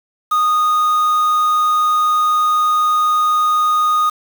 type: tone with quantisation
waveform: triangle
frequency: 1236 Hz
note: D#6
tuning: 12 cents flat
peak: -10 dBFS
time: 0.31-4.1 s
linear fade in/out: 10 ms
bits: 5
effects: none